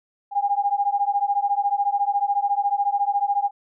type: beating tone pair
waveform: sine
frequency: 802 / 816 Hz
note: G5 / G#5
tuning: +39 / -31 cents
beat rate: 14 Hz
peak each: -22 dBFS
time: 0.31-3.51 s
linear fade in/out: 50 ms
effects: none